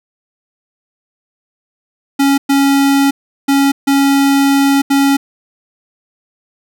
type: tone bursts at uneven times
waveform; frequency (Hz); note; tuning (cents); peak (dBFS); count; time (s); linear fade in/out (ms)
square; 277.2; C#4; 0; -9; 5; 2.19-2.38 / 2.49-3.11 / 3.48-3.72 / 3.87-4.82 / 4.9-5.17; 10
effects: none